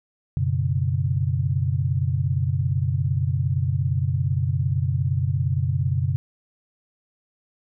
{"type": "chord", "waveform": "sine", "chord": "F# suspended fourth", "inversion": "none", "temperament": "equal with one note detuned", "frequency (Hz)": [92.5, 123.47, 140.93], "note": ["F#2", "B2", "C#3"], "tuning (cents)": [0, 0, 29], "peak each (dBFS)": -24, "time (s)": [0.37, 6.16], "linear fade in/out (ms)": 0, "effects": []}